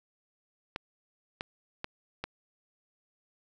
clicks, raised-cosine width 0.3 ms, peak -18 dBFS, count 4, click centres 0.761 / 1.409 / 1.844 / 2.24 s, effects none

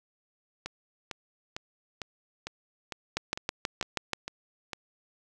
two click trains, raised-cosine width 0.2 ms, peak -11 / -18 dBFS, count 7 / 10, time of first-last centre 3.17-4.133 / 0.66-4.732 s, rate 6.23 / 2.21 Hz, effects none

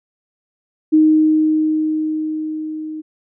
sine tone with level ramp, 311.1 Hz, D#4, in tune, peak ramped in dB -7 to -25 dBFS, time 0.92-3.02 s, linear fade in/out 20 ms, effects none

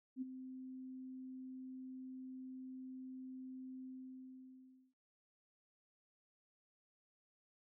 sine tone with ADSR envelope, 259 Hz, C4, 17 cents flat, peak -37 dBFS, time 0.16-4.94 s, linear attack 57 ms, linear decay 19 ms, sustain -10 dB, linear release 1100 ms, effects none

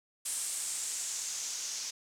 blue noise with low-pass filter sweep, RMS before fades -37 dBFS, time 0.25-1.91 s, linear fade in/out 10 ms, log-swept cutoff 8900 to 5900 Hz, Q 3.1, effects none

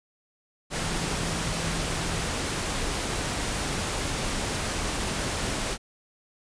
sine tone in noise, 164.81 Hz, E3, in tune, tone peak -35 dBFS, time 0.77-2.32 s, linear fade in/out 50 ms, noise pink, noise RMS -29 dBFS, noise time 0.7-5.78 s, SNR -9 dB, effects resampled to 22050 Hz

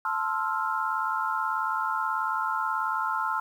sine chord, F major seventh, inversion first, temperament equal, 880 / 1046.5 / 1318.5 / 1396.9 Hz, A5 / C6 / E6 / F6, 0 / 0 / 0 / 0 cents, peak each -31 dBFS, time 0.05-3.4 s, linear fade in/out 2 ms, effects 9-bit

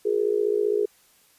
sine tone with amplitude modulation, 416.3 Hz, G#4, 4 cents sharp, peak -16 dBFS, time 0.05-0.86 s, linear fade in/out 10 ms, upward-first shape sine, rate 55.4 Hz, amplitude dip 90%, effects white hiss -59 dBFS RMS until 1.38 s + resampled to 32000 Hz

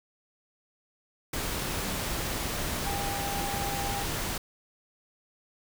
sine tone in noise, 800 Hz, G5, 35 cents sharp, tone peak -34 dBFS, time 2.86-4.04 s, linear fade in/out 5 ms, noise pink, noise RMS -32 dBFS, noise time 1.33-4.38 s, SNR -5 dB, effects none

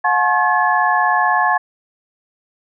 sine tone cluster, 722 / 858 / 1079 / 1712 Hz, F#5 / A5 / C#6 / A6, -43 / -44 / -47 / -48 cents, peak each -18 dBFS, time 0.04-1.58 s, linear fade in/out 10 ms, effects none

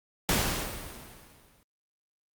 pink noise with exponential decay, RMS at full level -24 dBFS, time 0.29-1.63 s, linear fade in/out 0 ms, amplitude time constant 290 ms, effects Opus 48 kbps

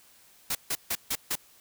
white noise bursts, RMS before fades -29 dBFS, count 5, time 0.5-1.355 s, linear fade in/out 5 ms, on 51 ms, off 150 ms, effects white hiss -58 dBFS RMS until 1.6 s

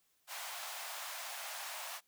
pink high-pass noise, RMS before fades -44 dBFS, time 0.27-2.01 s, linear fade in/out 50 ms, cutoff 640 Hz, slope 48 dB/octave, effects white hiss -75 dBFS RMS until 2.07 s

